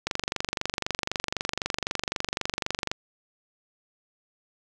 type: click train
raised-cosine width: 0.2 ms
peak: -9 dBFS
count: 69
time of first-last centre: 0.07-2.915 s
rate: 23.9 Hz
effects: none

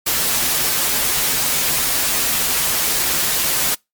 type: noise with comb filter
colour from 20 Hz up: white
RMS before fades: -18 dBFS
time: 0.06-3.75 s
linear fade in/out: 10 ms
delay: 10 ms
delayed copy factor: -0.55
effects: noise-tail reverb RT60 0.2 s tail -26 dB re dry + MP3 96 kbps

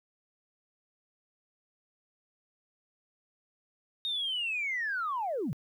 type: linear sweep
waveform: sine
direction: down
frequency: 3729 to 109.7 Hz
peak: -29 dBFS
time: 4.05-5.53 s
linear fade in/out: 0 ms
effects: tanh soft clip ceiling -25 dBFS + 11-bit

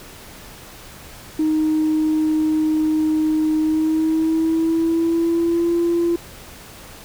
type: tone with pitch glide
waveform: sine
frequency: 311.1 to 341.2 Hz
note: D#4 to F4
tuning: 0 to -40 cents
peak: -14 dBFS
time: 1.39-6.16 s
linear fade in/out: 5 ms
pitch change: +160 cents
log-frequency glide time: 3.58-5.74 s
effects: tanh soft clip ceiling -12 dBFS + pink hiss -40 dBFS RMS until 7.04 s

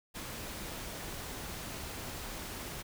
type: noise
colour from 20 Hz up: pink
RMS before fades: -42 dBFS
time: 0.14-2.83 s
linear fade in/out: 20 ms
effects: none

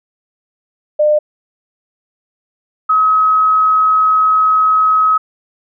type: tone pair in turn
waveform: sine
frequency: 602 / 1275.6 Hz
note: D5 / D#6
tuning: +43 / +43 cents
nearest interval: octave + minor second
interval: 1300 cents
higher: second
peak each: -8 dBFS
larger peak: neither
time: 0.99-1.19 / 2.89-5.18 s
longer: second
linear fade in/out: 10 ms
effects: none

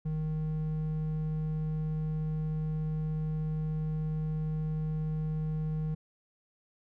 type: tone pair together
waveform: triangle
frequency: 46.25 / 155.56 Hz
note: F#1 / D#3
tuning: 0 / 0 cents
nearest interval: octave + major sixth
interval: 2100 cents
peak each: -38 / -28 dBFS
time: 0.05-5.95 s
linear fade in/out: 10 ms
effects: none

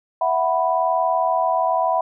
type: chord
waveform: sine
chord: E suspended second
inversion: none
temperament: equal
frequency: 659.3 / 740 / 987.8 Hz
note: E5 / F#5 / B5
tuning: 0 / 0 / 0 cents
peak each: -21 dBFS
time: 0.21-2.01 s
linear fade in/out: 5 ms
effects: none

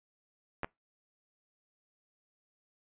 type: clicks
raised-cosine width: 0.5 ms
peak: -19 / -20 dBFS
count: 2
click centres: 0.633 / 0.645 s
effects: noise-tail reverb RT60 0.2 s tail -25 dB re dry + resampled to 8000 Hz

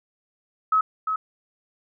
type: tone with echo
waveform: sine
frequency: 1283 Hz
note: E6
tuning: 47 cents flat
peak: -16 dBFS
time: 0.72-0.81 s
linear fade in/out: 5 ms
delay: 350 ms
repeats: 1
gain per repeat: -6 dB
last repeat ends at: 1.16 s
effects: none

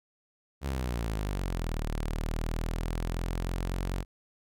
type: exponential two-way sweep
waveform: sawtooth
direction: down then up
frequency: 70.7 to 37.69 to 46.05 Hz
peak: -26 dBFS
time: 0.61-4.05 s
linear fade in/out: 50 ms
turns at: 1.82 s
effects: none

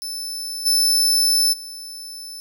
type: tone with level steps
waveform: sawtooth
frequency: 5274 Hz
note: E8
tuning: in tune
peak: -24 / -12 / -30 dBFS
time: 0.02-2.4 s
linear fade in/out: 0 ms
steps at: 0.65 / 1.52 s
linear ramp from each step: 20 ms
effects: none

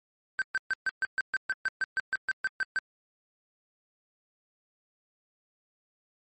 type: tone bursts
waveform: triangle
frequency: 1550 Hz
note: G6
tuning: 20 cents flat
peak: -23 dBFS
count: 16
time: 0.39-2.788 s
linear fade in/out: 0 ms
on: 28 ms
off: 130 ms
effects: MP3 32 kbps

